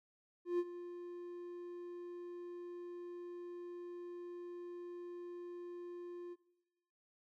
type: tone with ADSR envelope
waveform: triangle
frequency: 350.9 Hz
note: F4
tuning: 8 cents sharp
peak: -28 dBFS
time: 0.45-6.36 s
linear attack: 140 ms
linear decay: 47 ms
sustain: -15 dB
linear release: 36 ms
effects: noise-tail reverb RT60 0.9 s tail -18 dB re dry